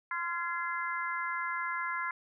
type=harmonic tone with a mistuned harmonic; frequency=344.5 Hz; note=F4; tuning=24 cents flat; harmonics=3 / 4 / 5 / 6; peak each=-36 / -37 / -38 / -39 dBFS; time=0.11-2.11 s; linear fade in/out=2 ms; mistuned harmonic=5; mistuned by=-35 cents; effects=none